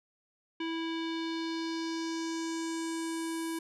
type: tone with low-pass filter sweep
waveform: square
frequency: 327.9 Hz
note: E4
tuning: 9 cents flat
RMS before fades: -35 dBFS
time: 0.6-3.59 s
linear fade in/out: 5 ms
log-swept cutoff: 3000 to 11000 Hz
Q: 2.6
effects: none